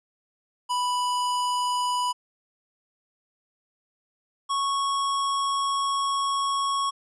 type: tone pair in turn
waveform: square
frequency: 987.8 / 1105.3 Hz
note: B5 / C#6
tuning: 0 / -5 cents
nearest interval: major second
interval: 195 cents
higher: second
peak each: -24 dBFS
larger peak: neither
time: 0.69-2.13 / 4.49-6.91 s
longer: second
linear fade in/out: 20 ms
effects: resampled to 24000 Hz